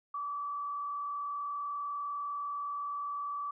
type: tone with frequency modulation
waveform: sine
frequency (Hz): 1154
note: D6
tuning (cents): -31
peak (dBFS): -34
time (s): 0.14-3.51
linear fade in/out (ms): 5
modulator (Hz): 40.4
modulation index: 0.51
effects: none

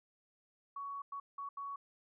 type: tone bursts at uneven times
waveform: sine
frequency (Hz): 1120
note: C#6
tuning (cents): +18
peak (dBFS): -40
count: 4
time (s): 0.76-1.02 / 1.12-1.2 / 1.38-1.49 / 1.57-1.76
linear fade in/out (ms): 5
effects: none

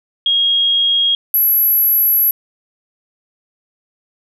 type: tone pair in turn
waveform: sine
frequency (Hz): 3271 / 11657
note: G#7 / F#9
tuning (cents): -27 / -27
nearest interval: octave + minor seventh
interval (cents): 2200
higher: second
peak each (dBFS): -11 / -10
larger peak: second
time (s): 0.26-1.15 / 1.34-2.31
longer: second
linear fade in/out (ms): 2
effects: none

